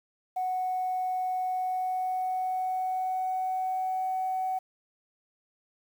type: tone with pitch glide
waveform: sine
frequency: 740 to 750.8 Hz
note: F#5 to F#5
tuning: 0 to +25 cents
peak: -26 dBFS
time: 0.36-4.59 s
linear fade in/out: 10 ms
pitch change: +25 cents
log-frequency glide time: 1.46-4.1 s
effects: tanh soft clip ceiling -23 dBFS + 9-bit